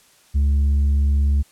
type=tone with tanh clipping; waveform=triangle; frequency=70.9 Hz; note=C#2; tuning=40 cents sharp; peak=-15 dBFS; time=0.34-1.43 s; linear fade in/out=20 ms; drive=8 dB; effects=white hiss -54 dBFS RMS until 1.51 s + low-pass 11000 Hz 12 dB/octave